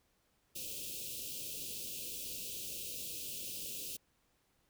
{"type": "band-stop noise", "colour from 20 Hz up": "white", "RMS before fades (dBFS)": -43, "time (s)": [0.55, 3.97], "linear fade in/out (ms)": 10, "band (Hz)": [580, 2500], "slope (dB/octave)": 96, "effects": ["pink hiss -75 dBFS RMS until 4.69 s"]}